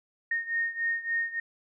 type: beating tone pair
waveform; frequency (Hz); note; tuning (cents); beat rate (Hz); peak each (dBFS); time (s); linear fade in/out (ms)
sine; 1845 / 1848.5; A#6 / A#6; -18 / -15; 3.5; -29 / -32; 0.31-1.4; 5
effects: none